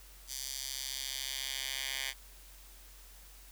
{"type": "tone with high-pass filter sweep", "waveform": "10% pulse", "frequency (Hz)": 134, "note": "C3", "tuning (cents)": 42, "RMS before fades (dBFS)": -39, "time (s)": [0.27, 2.14], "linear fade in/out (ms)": 50, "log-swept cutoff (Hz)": [5400, 2400], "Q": 1.4, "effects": ["added 46 Hz sine -54 dBFS peak until 3.51 s", "white hiss -57 dBFS RMS until 3.51 s"]}